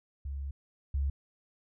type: tone pair in turn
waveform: sine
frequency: 69.3 / 69.3 Hz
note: C#2 / C#2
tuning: 0 / 0 cents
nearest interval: unison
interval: 0 cents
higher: neither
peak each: -34 / -27 dBFS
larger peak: second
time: 0.25-0.51 / 0.94-1.1 s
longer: first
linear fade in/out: 5 ms
effects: none